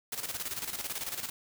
white noise with tremolo, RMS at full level -35 dBFS, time 0.12-1.3 s, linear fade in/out 5 ms, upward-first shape square, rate 18 Hz, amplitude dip 65%, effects none

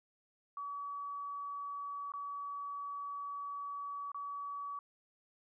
sine tone with dropouts, 1139 Hz, C#6, 47 cents sharp, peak -39 dBFS, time 0.57-4.79 s, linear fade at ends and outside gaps 2 ms, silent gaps 2.12-2.137 / 4.118-4.145 s, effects none

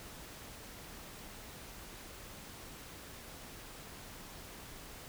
silence, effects pink hiss -50 dBFS RMS until 5.08 s

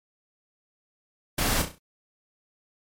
pink noise with echo, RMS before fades -25 dBFS, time 1.38-1.62 s, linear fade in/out 5 ms, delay 33 ms, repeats 5, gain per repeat -7 dB, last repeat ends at 1.785 s, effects MP3 64 kbps

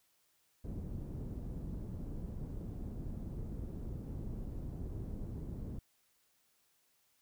pink low-pass noise, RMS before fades -42 dBFS, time 0.64-5.79 s, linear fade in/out 5 ms, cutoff 260 Hz, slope 12 dB/octave, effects white hiss -74 dBFS RMS until 7.21 s

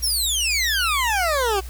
20% pulse exponential sweep, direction down, 5730 to 370 Hz, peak -14 dBFS, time 0.02-1.61 s, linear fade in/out 20 ms, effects added 61 Hz sine -31 dBFS peak until 1.69 s + white hiss -44 dBFS RMS until 1.69 s

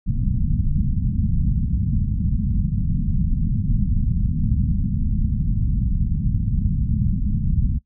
pink low-pass noise, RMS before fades -20 dBFS, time 0.06-7.79 s, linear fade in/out 20 ms, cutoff 220 Hz, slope 48 dB/octave, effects noise-tail reverb RT60 0.1 s tail -18 dB re dry

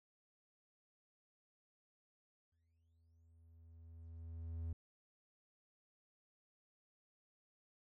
triangle tone with exponential growth, 82.41 Hz, E2, in tune, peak -37 dBFS, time 2.52-4.73 s, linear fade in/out 5 ms, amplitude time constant 480 ms, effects none

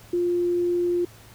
sine tone, 350.7 Hz, F4, 7 cents sharp, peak -20 dBFS, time 0.13-1.05 s, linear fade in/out 5 ms, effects added 110 Hz sine -50 dBFS peak until 1.34 s + pink hiss -50 dBFS RMS until 1.34 s

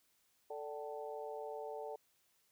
harmonic tone with a mistuned harmonic, 146.83 Hz, D3, in tune, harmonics 3 / 4 / 5 / 6, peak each -45 / -47 / -49 / -51 dBFS, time 0.5-1.96 s, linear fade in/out 5 ms, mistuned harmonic 5, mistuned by +67 cents, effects white hiss -75 dBFS RMS until 2.51 s

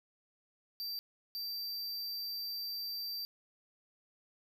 square tone bursts at uneven times, 4682 Hz, D8, 6 cents flat, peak -38 dBFS, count 2, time 0.8-0.99 / 1.35-3.25 s, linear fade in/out 0 ms, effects 12-bit

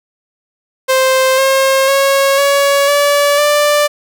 sawtooth tone with pitch steps, 523.3 / 535.8 / 548.7 / 561.8 / 575.3 / 589.1 Hz, C5 / C5 / C#5 / C#5 / D5 / D5, 0 / +41 / -18 / +23 / -36 / +5 cents, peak -5 dBFS, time 0.88-3.88 s, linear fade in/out 20 ms, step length 500 ms, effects none

